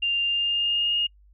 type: tone with pitch glide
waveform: sine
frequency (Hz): 2794 to 2848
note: F7 to F7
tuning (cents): 0 to +33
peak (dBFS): -21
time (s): 0.02-1.07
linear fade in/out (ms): 10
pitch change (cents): +33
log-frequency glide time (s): 0.24-0.95
effects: noise-tail reverb RT60 0.1 s tail -25 dB re dry + added 50 Hz sine -52 dBFS peak until 1.33 s